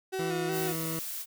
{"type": "tone with vibrato", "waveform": "35% pulse", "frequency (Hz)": 370, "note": "F#4", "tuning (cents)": 0, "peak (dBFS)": -29, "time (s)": [0.12, 0.73], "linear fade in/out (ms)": 20, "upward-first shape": "square", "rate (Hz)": 2.7, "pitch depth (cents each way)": 40}
{"type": "tone with pitch glide", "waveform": "20% pulse", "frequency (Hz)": [165.1, 161.98], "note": ["E3", "E3"], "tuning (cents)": [3, -30], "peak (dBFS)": -28, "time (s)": [0.19, 0.99], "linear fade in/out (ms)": 2, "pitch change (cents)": -33, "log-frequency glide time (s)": [0.32, 0.58]}
{"type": "noise", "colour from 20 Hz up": "blue", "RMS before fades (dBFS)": -37, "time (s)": [0.51, 1.26], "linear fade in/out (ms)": 50}
{"effects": []}